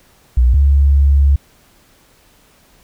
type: tone pair in turn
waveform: sine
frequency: 61.2 / 70.02 Hz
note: B1 / C#2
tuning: -15 / +18 cents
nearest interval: major second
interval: 233 cents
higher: second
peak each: -7 dBFS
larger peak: neither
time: 0.37-0.54 / 0.54-1.36 s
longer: second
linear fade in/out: 5 ms
effects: pink hiss -51 dBFS RMS until 2.83 s